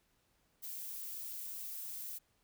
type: noise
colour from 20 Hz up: violet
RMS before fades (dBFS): -44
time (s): 0.62-2.19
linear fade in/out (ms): 20
effects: pink hiss -75 dBFS RMS until 2.43 s